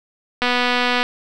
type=click train; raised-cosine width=0.3 ms; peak=-3 dBFS; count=151; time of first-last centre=0.42-1.03 s; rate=246 Hz; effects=none